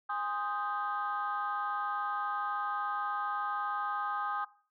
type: chord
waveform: sine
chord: Ab major seventh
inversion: none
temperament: equal with one note detuned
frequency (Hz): 820.6 / 1046.5 / 1244.5 / 1568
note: Ab5 / C6 / Eb6 / G6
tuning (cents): -21 / 0 / 0 / 0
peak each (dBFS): -36 / -40 / -34 / -40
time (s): 0.09-4.45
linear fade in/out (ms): 10
effects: noise-tail reverb RT60 0.4 s tail -18 dB re dry + tanh soft clip ceiling -24 dBFS